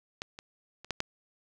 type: clicks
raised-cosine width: 0.2 ms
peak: -18 / -26 / -29 / -14 / -12 dBFS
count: 5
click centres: 0.219 / 0.389 / 0.846 / 0.907 / 1.004 s
effects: none